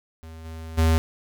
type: tone with level steps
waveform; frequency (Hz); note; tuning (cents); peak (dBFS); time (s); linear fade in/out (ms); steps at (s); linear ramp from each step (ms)
square; 80.8; E2; -34; -39 / -35 / -17; 0.23-0.98; 0; 0.44 / 0.77; 20
effects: none